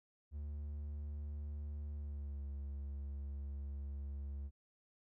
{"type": "tone with pitch glide", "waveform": "triangle", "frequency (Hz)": [73.3, 69.99], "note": ["D2", "C#2"], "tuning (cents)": [-3, 17], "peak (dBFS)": -39, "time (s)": [0.31, 4.51], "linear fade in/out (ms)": 50, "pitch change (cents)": -80, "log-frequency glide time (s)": [1.94, 2.43], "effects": []}